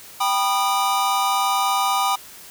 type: chord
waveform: square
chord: G augmented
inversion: none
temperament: just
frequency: 784 / 980 / 1225 Hz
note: G5 / B5 / D#6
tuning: 0 / -14 / -27 cents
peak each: -23 / -24 / -23 dBFS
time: 0.2-2.16 s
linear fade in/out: 10 ms
effects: white hiss -42 dBFS RMS until 2.5 s